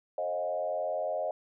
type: tone with frequency modulation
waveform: sine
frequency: 622.3 Hz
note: D#5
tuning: in tune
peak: -29 dBFS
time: 0.18-1.31 s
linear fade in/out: 2 ms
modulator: 88.7 Hz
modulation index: 1.1
effects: none